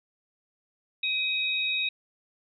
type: tone pair together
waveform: sine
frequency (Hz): 2520 / 3776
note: D#7 / A#7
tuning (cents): +21 / +22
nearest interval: perfect fifth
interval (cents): 701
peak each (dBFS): -27 / -29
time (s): 1.03-1.89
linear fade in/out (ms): 5
effects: none